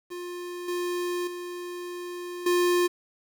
square tone with level steps, 353.7 Hz, F4, 22 cents sharp, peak -35 / -28 / -35 / -21 dBFS, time 0.1-2.88 s, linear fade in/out 20 ms, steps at 0.68 / 1.27 / 2.46 s, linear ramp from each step 5 ms, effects 9-bit

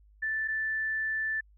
sine tone pair in turn, 1760 / 1760 Hz, A6 / A6, 0 / 0 cents, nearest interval unison, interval 0 cents, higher neither, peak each -28 dBFS, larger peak neither, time 0.22-0.48 / 0.48-1.41 s, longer second, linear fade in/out 10 ms, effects added 51 Hz sine -56 dBFS peak until 1.57 s

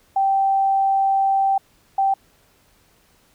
sine tone pair in turn, 780 / 780 Hz, G5 / G5, -9 / -9 cents, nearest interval unison, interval 0 cents, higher neither, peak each -15 dBFS, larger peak neither, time 0.16-1.58 / 1.98-2.14 s, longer first, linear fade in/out 5 ms, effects pink hiss -58 dBFS RMS until 3.34 s

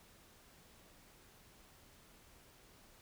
silence, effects pink hiss -63 dBFS RMS until 3.01 s

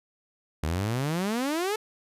sawtooth exponential sweep, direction up, 73.42 to 443.9 Hz, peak -22 dBFS, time 0.63-1.76 s, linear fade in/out 5 ms, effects resampled to 32000 Hz

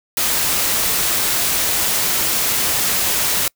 white noise, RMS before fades -18 dBFS, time 0.17-3.48 s, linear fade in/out 2 ms, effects noise-tail reverb RT60 0.1 s tail -26 dB re dry

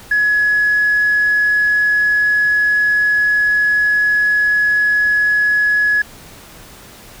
sine tone, 1688 Hz, G#6, 28 cents sharp, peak -10 dBFS, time 0.11-6.02 s, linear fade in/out 5 ms, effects tanh soft clip ceiling -7 dBFS + pink hiss -39 dBFS RMS until 7.2 s

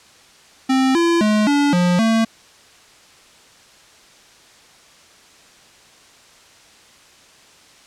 square tone with pitch steps, 263.1 / 338.9 / 212.4 / 286.8 / 177.4 / 224.7 Hz, C4 / E4 / G#3 / D4 / F3 / A3, +10 / +48 / +39 / -41 / +27 / +37 cents, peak -14 dBFS, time 0.69-2.25 s, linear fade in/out 10 ms, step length 260 ms, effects white hiss -48 dBFS RMS until 7.86 s + low-pass 7000 Hz 12 dB/octave

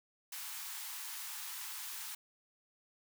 white high-pass noise, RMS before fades -44 dBFS, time 0.32-2.15 s, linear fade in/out 5 ms, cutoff 800 Hz, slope 96 dB/octave, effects none

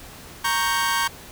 sawtooth chord, G diminished, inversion first, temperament equal, 932.3 / 1108.7 / 1568 Hz, Bb5 / Db6 / G6, 0 / 0 / 0 cents, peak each -21 dBFS, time 0.44-1.08 s, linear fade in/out 10 ms, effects pink hiss -42 dBFS RMS until 1.31 s

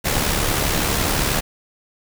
pink noise with amplitude modulation, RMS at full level -18 dBFS, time 0.04-1.41 s, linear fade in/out 20 ms, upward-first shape sine, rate 72.2 Hz, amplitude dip 45%, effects none

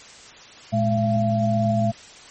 sine tone cluster, 114.7 / 211.6 / 678 Hz, A#2 / G#3 / E5, -28 / +33 / +49 cents, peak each -22 dBFS, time 0.72-1.92 s, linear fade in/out 20 ms, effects white hiss -44 dBFS RMS until 2.3 s + MP3 32 kbps

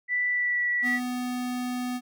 sine tone with pitch glide, 1975.5 to 1948.3 Hz, B6 to B6, 0 to -24 cents, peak -23 dBFS, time 0.08-1 s, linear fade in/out 50 ms, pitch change -24 cents, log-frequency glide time 0.28-0.64 s
square tone, 248.6 Hz, B3, 12 cents sharp, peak -29 dBFS, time 0.82-2.01 s, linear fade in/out 50 ms
effects none

